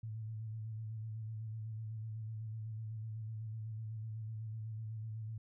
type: tone with vibrato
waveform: sine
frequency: 110 Hz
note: A2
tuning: in tune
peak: -40 dBFS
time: 0.03-5.38 s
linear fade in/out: 5 ms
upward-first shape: square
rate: 8 Hz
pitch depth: 32 cents each way
effects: none